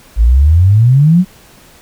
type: exponential sweep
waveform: sine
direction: up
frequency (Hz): 51.91 to 191.3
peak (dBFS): -4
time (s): 0.16-1.25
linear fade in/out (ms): 50
effects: pink hiss -42 dBFS RMS until 1.81 s